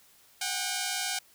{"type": "tone pair together", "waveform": "5% pulse", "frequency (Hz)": [735, 794.8], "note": ["F#5", "G5"], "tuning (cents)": [-12, 24], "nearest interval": "minor second", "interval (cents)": 136, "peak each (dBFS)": -21, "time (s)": [0.41, 1.19], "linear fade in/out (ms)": 5, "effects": ["white hiss -60 dBFS RMS until 1.34 s"]}